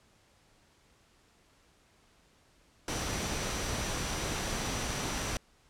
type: tone in noise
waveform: sine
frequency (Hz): 5850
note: F#8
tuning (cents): -21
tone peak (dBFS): -44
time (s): 2.88-5.37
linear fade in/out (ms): 2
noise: pink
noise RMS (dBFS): -34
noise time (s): 2.88-5.37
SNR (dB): -13
effects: pink hiss -65 dBFS RMS until 5.69 s + low-pass 9000 Hz 12 dB/octave